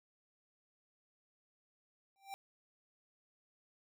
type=tone with exponential growth; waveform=square; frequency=784 Hz; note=G5; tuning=in tune; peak=-40 dBFS; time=2.16-2.34 s; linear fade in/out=0 ms; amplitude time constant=39 ms; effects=none